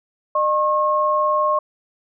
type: tone pair together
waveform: sine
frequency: 606.8 / 1082 Hz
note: D#5 / C#6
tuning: -44 / -42 cents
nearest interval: minor seventh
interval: 1002 cents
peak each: -20 / -17 dBFS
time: 0.35-1.59 s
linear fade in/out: 5 ms
effects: none

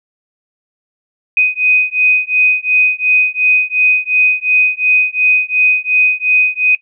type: beating tone pair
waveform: sine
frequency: 2500 / 2502.8 Hz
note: D#7 / D#7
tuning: +8 / +10 cents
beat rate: 2.8 Hz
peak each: -13 dBFS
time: 1.37-6.75 s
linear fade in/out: 2 ms
effects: noise-tail reverb RT60 0.1 s tail -17 dB re dry

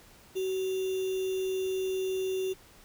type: tone with sample-and-hold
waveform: sine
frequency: 377.1 Hz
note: F#4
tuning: 33 cents sharp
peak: -28 dBFS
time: 0.35-2.54 s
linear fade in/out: 20 ms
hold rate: 3150 Hz
effects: pink hiss -56 dBFS RMS until 2.84 s

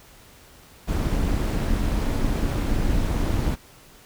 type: noise with amplitude modulation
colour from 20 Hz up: brown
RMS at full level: -20 dBFS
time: 0.87-3.56 s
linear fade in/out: 20 ms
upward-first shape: sine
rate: 253 Hz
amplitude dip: 60%
effects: pink hiss -50 dBFS RMS until 4.05 s

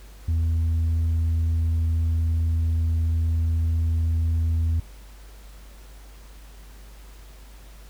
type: tone with tanh clipping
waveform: sine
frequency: 81.9 Hz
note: E2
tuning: 11 cents flat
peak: -20 dBFS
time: 0.28-4.8 s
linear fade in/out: 5 ms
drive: 2 dB
effects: added 50 Hz sine -42 dBFS peak until 7.89 s + pink hiss -52 dBFS RMS until 7.89 s

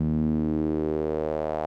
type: tone with band-pass filter sweep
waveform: sawtooth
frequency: 77.3 Hz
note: D#2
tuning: 11 cents flat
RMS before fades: -26 dBFS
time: 0-1.66 s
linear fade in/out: 5 ms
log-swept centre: 190 to 690 Hz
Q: 3.5
effects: none

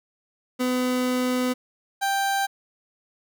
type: tone pair in turn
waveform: 30% pulse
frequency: 251.8 / 787.5 Hz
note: B3 / G5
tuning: +34 / +8 cents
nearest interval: octave + minor sixth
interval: 1974 cents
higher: second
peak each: -19 dBFS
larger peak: neither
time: 0.59-1.54 / 2.01-2.47 s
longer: first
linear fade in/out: 20 ms
effects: none

